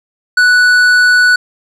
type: tone with tanh clipping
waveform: sine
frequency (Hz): 1480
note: F#6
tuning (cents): 0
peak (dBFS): -7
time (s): 0.37-1.36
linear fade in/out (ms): 5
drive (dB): 10
effects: none